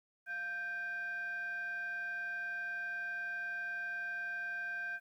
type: tone with frequency modulation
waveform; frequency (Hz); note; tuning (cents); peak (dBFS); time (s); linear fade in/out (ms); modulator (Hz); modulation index
sine; 1568; G6; 0; -36; 0.26-5; 50; 868; 0.37
effects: tanh soft clip ceiling -32 dBFS + 12-bit